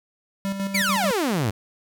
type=tone with tremolo; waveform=square; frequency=196 Hz; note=G3; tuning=in tune; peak=-24 dBFS; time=0.45-1.11 s; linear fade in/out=0 ms; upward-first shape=square; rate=6.8 Hz; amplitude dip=50%
type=exponential sweep; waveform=sawtooth; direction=down; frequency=2428 to 94.7 Hz; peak=-17 dBFS; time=0.74-1.51 s; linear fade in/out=10 ms
effects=none